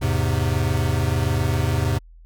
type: chord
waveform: square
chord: E augmented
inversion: none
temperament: equal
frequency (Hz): 82.41 / 103.83 / 130.81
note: E2 / G#2 / B#2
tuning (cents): 0 / 0 / 0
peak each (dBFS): -24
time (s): 0.01-1.99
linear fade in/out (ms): 20
effects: added 41 Hz sine -43 dBFS peak until 2.25 s